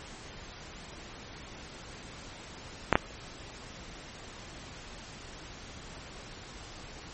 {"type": "clicks", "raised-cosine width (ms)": 0.5, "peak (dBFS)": -4, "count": 2, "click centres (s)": [2.927, 2.955], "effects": ["pink hiss -46 dBFS RMS until 7.13 s", "MP3 32 kbps"]}